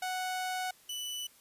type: tone pair in turn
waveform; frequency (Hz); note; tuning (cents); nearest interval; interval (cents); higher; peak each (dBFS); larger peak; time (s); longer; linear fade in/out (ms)
sawtooth; 740 / 2977; F#5 / F#7; 0 / +10; 2 octaves; 2410; second; -29 / -33; first; 0.02-0.71 / 0.89-1.27; first; 5
effects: white hiss -61 dBFS RMS until 1.4 s + resampled to 32000 Hz